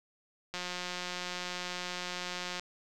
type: click train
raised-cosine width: 0.2 ms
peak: -20 dBFS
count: 369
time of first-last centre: 0.54-2.596 s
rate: 179 Hz
effects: none